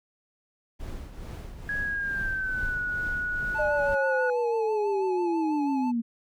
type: noise with tremolo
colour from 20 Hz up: brown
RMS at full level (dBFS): -35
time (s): 0.79-3.96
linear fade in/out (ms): 20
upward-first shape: triangle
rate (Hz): 2.3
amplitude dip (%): 60
type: tone with pitch glide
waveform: sine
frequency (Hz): 1661.2 to 1463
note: G#6 to F#6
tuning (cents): 0 to -20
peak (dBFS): -27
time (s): 1.69-4.3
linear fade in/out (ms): 2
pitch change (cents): -220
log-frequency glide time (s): 1.83-2.81
type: tone with vibrato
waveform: triangle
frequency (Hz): 861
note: A5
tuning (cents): -38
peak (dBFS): -29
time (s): 3.54-5.92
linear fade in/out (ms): 20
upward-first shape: sine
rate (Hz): 6.1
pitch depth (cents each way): 43
type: linear sweep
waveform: sine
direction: down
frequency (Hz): 610 to 226.9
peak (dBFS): -24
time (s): 3.58-6.02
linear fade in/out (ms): 20
effects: none